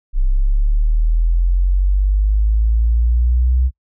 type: linear sweep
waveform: sine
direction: up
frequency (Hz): 31.52 to 64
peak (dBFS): -11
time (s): 0.13-3.71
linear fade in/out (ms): 50
effects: noise-tail reverb RT60 0.1 s tail -26 dB re dry